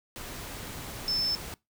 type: tone in noise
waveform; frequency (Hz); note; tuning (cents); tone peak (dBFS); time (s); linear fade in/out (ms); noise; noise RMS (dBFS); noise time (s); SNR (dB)
sine; 5274; E8; 0; -26; 1.08-1.35; 0; pink; -40; 0.16-1.54; +11
effects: noise-tail reverb RT60 0.2 s tail -22 dB re dry